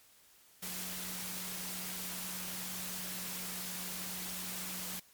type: tone in noise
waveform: sine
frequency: 182.8 Hz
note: F#3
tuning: 21 cents flat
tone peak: -48 dBFS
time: 0.62-5 s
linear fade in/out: 10 ms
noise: white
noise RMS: -41 dBFS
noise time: 0.62-5 s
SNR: -10 dB
effects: white hiss -63 dBFS RMS until 5.13 s + MP3 96 kbps